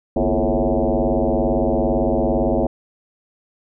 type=tone with frequency modulation; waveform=sine; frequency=155.56 Hz; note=D#3; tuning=in tune; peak=-15 dBFS; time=0.16-2.67 s; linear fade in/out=5 ms; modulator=97.8 Hz; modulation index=5.8; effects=none